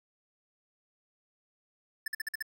square tone bursts, 1754 Hz, A6, 6 cents flat, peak -32 dBFS, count 6, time 2.06-2.425 s, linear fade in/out 5 ms, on 20 ms, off 49 ms, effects none

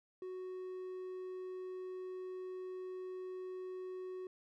triangle tone, 370 Hz, F#4, in tune, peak -40 dBFS, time 0.22-4.27 s, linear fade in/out 2 ms, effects none

